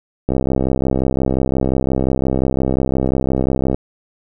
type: click train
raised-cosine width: 2 ms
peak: -4 dBFS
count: 228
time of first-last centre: 0.29-3.745 s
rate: 65.7 Hz
effects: none